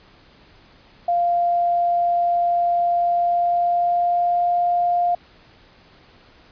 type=tone with pitch glide; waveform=sine; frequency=696 to 702.1 Hz; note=F5 to F5; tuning=-6 to +9 cents; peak=-16 dBFS; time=1.08-5.15 s; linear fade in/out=5 ms; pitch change=+15 cents; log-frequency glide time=3.04-4.51 s; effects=pink hiss -51 dBFS RMS until 6.51 s + resampled to 11025 Hz